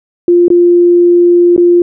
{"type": "tone with dropouts", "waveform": "sine", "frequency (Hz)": 349.2, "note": "F4", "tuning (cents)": 0, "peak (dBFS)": -3, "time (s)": [0.28, 1.82], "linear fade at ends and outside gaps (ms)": 2, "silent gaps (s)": [[0.482, 0.502], [1.564, 1.578]], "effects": []}